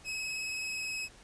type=tone with vibrato; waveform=sawtooth; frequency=2562 Hz; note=E7; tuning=50 cents flat; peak=-31 dBFS; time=0.04-1.09 s; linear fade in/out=50 ms; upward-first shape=square; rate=19 Hz; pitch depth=12 cents each way; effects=pink hiss -56 dBFS RMS until 1.23 s + resampled to 22050 Hz